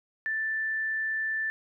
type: tone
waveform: sine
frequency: 1765 Hz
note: A6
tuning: 5 cents sharp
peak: -27 dBFS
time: 0.26-1.5 s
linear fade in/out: 0 ms
effects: none